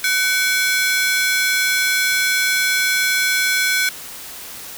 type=ring-modulated tone; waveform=sawtooth; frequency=1880 Hz; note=A#6; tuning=14 cents sharp; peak=-9 dBFS; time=0.04-3.89 s; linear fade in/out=2 ms; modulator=370 Hz; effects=white hiss -34 dBFS RMS until 4.77 s